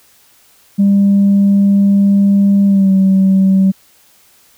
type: tone with pitch glide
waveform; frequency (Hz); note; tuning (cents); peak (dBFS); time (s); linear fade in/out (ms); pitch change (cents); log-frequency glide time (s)
sine; 199.2 to 191.64; G3 to G3; +28 to -39; -5; 0.78-3.72; 20; -67; 2.66-2.91
effects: tanh soft clip ceiling -4 dBFS + white hiss -49 dBFS RMS until 4.57 s